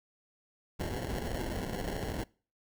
pink noise with sample-and-hold, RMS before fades -36 dBFS, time 0.79-2.24 s, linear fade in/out 10 ms, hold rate 1225 Hz, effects noise-tail reverb RT60 0.4 s tail -24 dB re dry

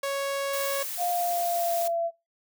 sawtooth tone, 554.4 Hz, C#5, in tune, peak -23 dBFS, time 0.03-0.83 s, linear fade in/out 5 ms
blue noise, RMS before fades -34 dBFS, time 0.53-1.88 s, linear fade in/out 5 ms
sine tone with pitch glide, 705 to 674.3 Hz, F5 to E5, +16 to +39 cents, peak -25 dBFS, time 0.97-2.11 s, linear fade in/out 50 ms, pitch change -77 cents, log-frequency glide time 1.13-2 s
effects noise-tail reverb RT60 0.2 s tail -17 dB re dry

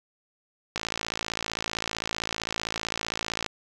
click train, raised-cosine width 0.2 ms, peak -11 dBFS, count 151, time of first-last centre 0.76-3.463 s, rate 55.5 Hz, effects none

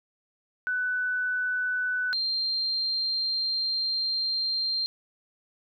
sine tone pair in turn, 1495 / 4175 Hz, F#6 / C8, +17 / -5 cents, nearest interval octave + tritone, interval 1778 cents, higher second, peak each -25 dBFS, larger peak neither, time 0.67-2.13 / 2.13-4.86 s, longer second, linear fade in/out 0 ms, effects none

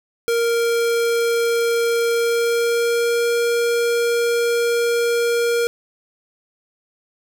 square tone with pitch glide, 466.2 to 470.8 Hz, A#4 to A#4, 0 to +17 cents, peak -17 dBFS, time 0.28-5.67 s, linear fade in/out 0 ms, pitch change +17 cents, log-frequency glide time 2.12-3.28 s, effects none

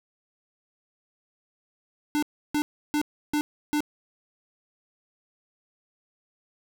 square tone bursts, 297.9 Hz, D4, 25 cents sharp, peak -23 dBFS, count 5, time 2.15-3.805 s, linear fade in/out 0 ms, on 75 ms, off 320 ms, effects none

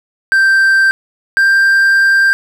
triangle tone pair in turn, 1568 / 1582.6 Hz, G6 / G6, 0 / +16 cents, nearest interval unison, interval 16 cents, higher second, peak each -5 dBFS, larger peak neither, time 0.32-0.91 / 1.37-2.33 s, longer second, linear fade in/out 0 ms, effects none

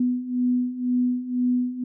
sine beating tone pair, 246.9 / 248.9 Hz, B3 / B3, 0 / +14 cents, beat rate 2 Hz, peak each -26 / -22 dBFS, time 0-1.84 s, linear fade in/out 5 ms, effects none

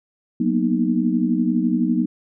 sine chord, B major seventh, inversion second, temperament equal with one note detuned, 185 / 233.1 / 245 / 311.1 Hz, F#3 / A#3 / B3 / D#4, 0 / 0 / -14 / 0 cents, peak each -23 / -22 / -21 / -23 dBFS, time 0.4-2.06 s, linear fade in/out 5 ms, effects none

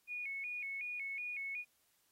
sine tone with vibrato, 2323 Hz, D7, 20 cents flat, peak -39 dBFS, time 0.07-1.65 s, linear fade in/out 50 ms, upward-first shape square, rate 2.7 Hz, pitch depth 94 cents each way, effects white hiss -75 dBFS RMS until 2.11 s + AAC 48 kbps

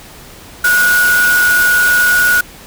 sine tone in noise, 1458 Hz, F#6, 26 cents flat, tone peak -8 dBFS, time 0.64-2.41 s, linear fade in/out 5 ms, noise white, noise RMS -19 dBFS, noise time 0.64-2.41 s, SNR +8 dB, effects pink hiss -36 dBFS RMS until 2.66 s

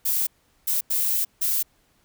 violet noise bursts at uneven times, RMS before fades -23 dBFS, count 4, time 0.05-0.27 / 0.67-0.81 / 0.9-1.25 / 1.41-1.63 s, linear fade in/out 10 ms, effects pink hiss -64 dBFS RMS until 2.04 s

